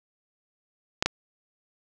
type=clicks; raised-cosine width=0.2 ms; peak=-5 dBFS; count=2; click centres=1.025 / 1.06 s; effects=none